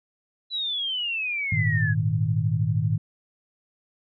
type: exponential sweep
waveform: sine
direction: down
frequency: 4000 to 1639 Hz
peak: -25 dBFS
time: 0.5-1.95 s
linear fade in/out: 50 ms
type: chord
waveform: sine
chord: Ab suspended second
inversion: none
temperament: equal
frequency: 103.83 / 116.54 / 155.56 Hz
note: Ab2 / Bb2 / Eb3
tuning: 0 / 0 / 0 cents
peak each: -25 dBFS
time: 1.52-2.98 s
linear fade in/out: 5 ms
effects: none